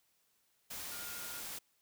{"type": "tone in noise", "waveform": "sine", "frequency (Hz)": 1417, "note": "F6", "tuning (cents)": 25, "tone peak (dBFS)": -51, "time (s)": [0.91, 1.41], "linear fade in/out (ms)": 10, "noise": "white", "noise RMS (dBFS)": -44, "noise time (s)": [0.7, 1.59], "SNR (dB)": -10, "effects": ["white hiss -75 dBFS RMS until 1.81 s"]}